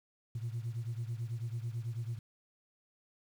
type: beating tone pair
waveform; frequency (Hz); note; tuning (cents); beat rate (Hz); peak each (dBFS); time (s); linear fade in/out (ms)
sine; 113.8 / 122.9; A#2 / B2; -41 / -8; 9.1; -36 / -39; 0.35-2.19; 5
effects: tanh soft clip ceiling -31 dBFS + 10-bit